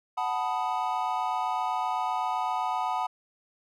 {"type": "chord", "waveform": "triangle", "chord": "B dominant seventh", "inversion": "second", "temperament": "equal", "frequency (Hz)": [740, 880, 987.8, 1244.5], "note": ["F#5", "A5", "B5", "D#6"], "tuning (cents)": [0, 0, 0, 0], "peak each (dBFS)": [-29, -30, -30, -33], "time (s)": [0.17, 3.07], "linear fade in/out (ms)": 10, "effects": []}